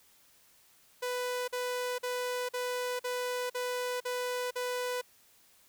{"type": "tone bursts", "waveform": "sawtooth", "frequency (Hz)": 496.1, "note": "B4", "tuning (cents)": 8, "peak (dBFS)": -28, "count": 8, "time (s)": [1.02, 5.015], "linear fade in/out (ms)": 10, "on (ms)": 460, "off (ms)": 45, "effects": ["white hiss -63 dBFS RMS until 5.68 s"]}